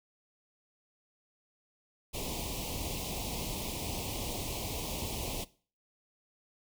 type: band-stop noise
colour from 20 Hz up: pink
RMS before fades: -37 dBFS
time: 2.13-5.45 s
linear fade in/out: 20 ms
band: 1000 to 2300 Hz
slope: 48 dB/octave
effects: noise-tail reverb RT60 0.4 s tail -19 dB re dry